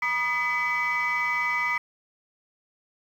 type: tone cluster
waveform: sine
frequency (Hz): 963 / 1227 / 2003 / 2279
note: B5 / D#6 / B6 / C#7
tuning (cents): -44 / -25 / +24 / +47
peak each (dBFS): -30 / -29 / -25 / -28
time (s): 0.02-1.78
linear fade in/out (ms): 5
effects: tanh soft clip ceiling -18 dBFS + 9-bit